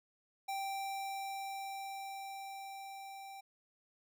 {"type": "tone with level ramp", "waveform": "square", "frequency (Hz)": 783, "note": "G5", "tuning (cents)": -2, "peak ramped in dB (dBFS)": [-37, -48], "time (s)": [0.48, 3.41], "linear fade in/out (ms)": 10, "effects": []}